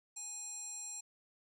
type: tone with band-pass filter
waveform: square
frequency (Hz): 830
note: G#5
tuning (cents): -1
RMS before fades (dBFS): -45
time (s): 0.16-1.01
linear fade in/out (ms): 10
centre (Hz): 7400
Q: 7.8
effects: none